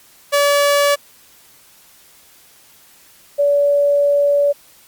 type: tone pair in turn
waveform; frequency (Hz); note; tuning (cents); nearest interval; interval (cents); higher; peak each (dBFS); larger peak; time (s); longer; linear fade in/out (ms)
sawtooth / sine; 573 / 573; D5 / D5; -43 / -43; unison; 0; neither; -8 / -11; first; 0.32-0.96 / 3.38-4.53; second; 20
effects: white hiss -48 dBFS RMS until 4.87 s + Opus 48 kbps